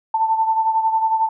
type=beating tone pair; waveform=sine; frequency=887 / 898 Hz; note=A5 / A5; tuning=+14 / +35 cents; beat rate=11 Hz; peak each=-16 / -23 dBFS; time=0.14-1.29 s; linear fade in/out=5 ms; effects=none